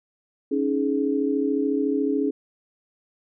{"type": "chord", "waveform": "sine", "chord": "C# suspended second", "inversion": "none", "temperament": "equal with one note detuned", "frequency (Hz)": [277.2, 311.1, 420.6], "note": ["C#4", "D#4", "G#4"], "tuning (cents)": [0, 0, 22], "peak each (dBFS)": [-23, -27, -25], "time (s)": [0.51, 2.31], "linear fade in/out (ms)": 10, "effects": []}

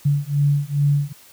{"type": "beating tone pair", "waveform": "sine", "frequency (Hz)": [142.5, 144.9], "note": ["C#3", "D3"], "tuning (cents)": [48, -23], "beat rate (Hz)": 2.4, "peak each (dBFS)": -19, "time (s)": [0.05, 1.13], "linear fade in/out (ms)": 10, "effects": ["white hiss -48 dBFS RMS until 1.32 s"]}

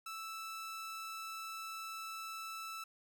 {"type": "tone", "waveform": "sawtooth", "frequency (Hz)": 1318.5, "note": "E6", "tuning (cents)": 0, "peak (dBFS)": -39, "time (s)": [0.06, 2.84], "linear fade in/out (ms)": 5, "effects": []}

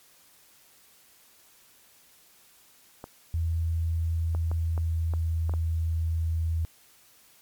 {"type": "clicks", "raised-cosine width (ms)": 1, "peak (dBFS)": -24, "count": 7, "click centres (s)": [3.041, 4.349, 4.515, 4.778, 5.137, 5.495, 5.538]}
{"type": "tone with pitch glide", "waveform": "sine", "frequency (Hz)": [82.41, 81.7], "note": ["E2", "E2"], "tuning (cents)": [0, -15], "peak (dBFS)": -24, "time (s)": [3.34, 6.65], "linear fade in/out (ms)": 0, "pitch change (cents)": -15, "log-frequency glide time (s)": [4.33, 5.6]}
{"effects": ["white hiss -58 dBFS RMS until 7.41 s", "MP3 96 kbps"]}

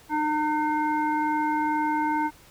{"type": "harmonic tone", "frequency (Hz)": 303.7, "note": "D#4", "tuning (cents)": -42, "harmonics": [1, 3, 5, 7], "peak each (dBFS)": [-27, -24, -34, -38], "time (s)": [0.09, 2.31], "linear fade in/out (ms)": 50, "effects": ["pink hiss -53 dBFS RMS until 2.5 s"]}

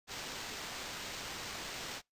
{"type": "noise with sample-and-hold", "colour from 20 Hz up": "violet", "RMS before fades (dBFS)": -43, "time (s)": [0.07, 2.02], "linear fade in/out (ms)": 50, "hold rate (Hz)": 11025, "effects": ["noise-tail reverb RT60 0.2 s tail -26 dB re dry", "resampled to 32000 Hz"]}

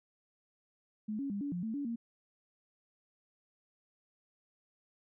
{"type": "tone with pitch steps", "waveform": "sine", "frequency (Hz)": [213.5, 277.4, 201.7, 285.2, 176.4, 222.2, 284.9, 232.2], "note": ["G#3", "C#4", "G3", "C#4", "F3", "A3", "C#4", "A#3"], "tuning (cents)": [48, 1, 50, 49, 18, 17, 48, -7], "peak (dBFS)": -34, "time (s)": [1.08, 1.96], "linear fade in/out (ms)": 10, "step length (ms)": 110, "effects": []}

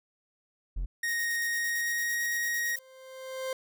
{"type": "tone", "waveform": "triangle", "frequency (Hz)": 43.65, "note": "F1", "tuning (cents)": 0, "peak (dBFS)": -27, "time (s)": [0.76, 0.86], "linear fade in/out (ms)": 10}
{"type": "tone with pitch glide", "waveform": "45% pulse", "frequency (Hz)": [1864.7, 1883.1], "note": ["A#6", "A#6"], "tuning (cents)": [0, 17], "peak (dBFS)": -28, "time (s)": [1.03, 2.76], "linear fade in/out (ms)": 5, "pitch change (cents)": 17, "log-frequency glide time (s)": [1.45, 2.22]}
{"type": "noise with tremolo", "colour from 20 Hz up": "violet", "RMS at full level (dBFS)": -41, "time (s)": [1.08, 2.79], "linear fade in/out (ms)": 2, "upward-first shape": "square", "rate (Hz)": 8.9, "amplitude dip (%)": 70}
{"type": "tone with exponential growth", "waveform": "40% pulse", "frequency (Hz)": 523.3, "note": "C5", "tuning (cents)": 0, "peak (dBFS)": -29, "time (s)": [2.38, 3.53], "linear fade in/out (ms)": 2, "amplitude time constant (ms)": 250}
{"effects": []}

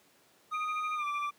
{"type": "tone with pitch glide", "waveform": "triangle", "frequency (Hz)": [1244.5, 1167.9], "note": ["D#6", "D6"], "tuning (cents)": [0, -10], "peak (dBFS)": -30, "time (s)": [0.51, 1.31], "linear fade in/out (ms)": 20, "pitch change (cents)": -110, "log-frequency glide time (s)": [0.95, 1.05]}
{"type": "tone with tremolo", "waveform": "sine", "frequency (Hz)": 2386, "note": "D7", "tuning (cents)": 27, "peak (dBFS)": -35, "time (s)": [0.53, 1.31], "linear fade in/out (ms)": 20, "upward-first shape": "sine", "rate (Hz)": 13, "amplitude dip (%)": 90}
{"effects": ["pink hiss -64 dBFS RMS until 1.38 s", "high-pass 200 Hz 12 dB/octave"]}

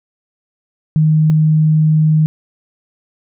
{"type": "tone pair in turn", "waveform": "sine", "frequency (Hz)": [155.56, 155.56], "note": ["D#3", "D#3"], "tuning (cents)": [0, 0], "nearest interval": "unison", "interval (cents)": 0, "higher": "neither", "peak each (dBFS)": -8, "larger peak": "neither", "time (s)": [[0.96, 1.3], [1.3, 2.26]], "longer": "second", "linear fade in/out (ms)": 0, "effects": []}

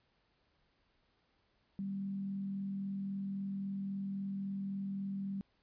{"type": "tone with frequency modulation", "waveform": "sine", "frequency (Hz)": 196, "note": "G3", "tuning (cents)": 0, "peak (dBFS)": -36, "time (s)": [1.79, 5.41], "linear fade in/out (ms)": 0, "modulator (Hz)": 43.7, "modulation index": 0.24, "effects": ["pink hiss -75 dBFS RMS until 5.62 s", "resampled to 11025 Hz"]}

